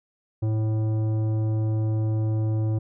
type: tone with tanh clipping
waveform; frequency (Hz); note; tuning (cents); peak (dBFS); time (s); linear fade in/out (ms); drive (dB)
sine; 109.3; A2; -11; -23; 0.42-2.79; 10; 12
effects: none